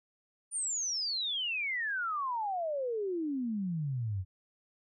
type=exponential sweep; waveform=sine; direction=down; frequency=9397 to 88.8 Hz; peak=-31 dBFS; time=0.51-4.25 s; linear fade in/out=50 ms; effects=none